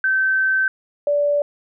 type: tone pair in turn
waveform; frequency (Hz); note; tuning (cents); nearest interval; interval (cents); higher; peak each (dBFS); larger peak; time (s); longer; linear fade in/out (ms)
sine; 1544 / 580.5; G6 / D5; -27 / -20; octave + perfect fourth; 1693; first; -15; neither; 0.04-0.68 / 1.07-1.42; first; 2
effects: none